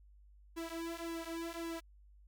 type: tone with flanger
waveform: sawtooth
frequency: 332.8 Hz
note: E4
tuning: 17 cents sharp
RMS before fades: -42 dBFS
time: 0.56-1.81 s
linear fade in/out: 20 ms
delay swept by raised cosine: 1.6 to 4.5 ms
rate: 1.8 Hz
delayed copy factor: -0.95
effects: added 50 Hz sine -58 dBFS peak until 2.27 s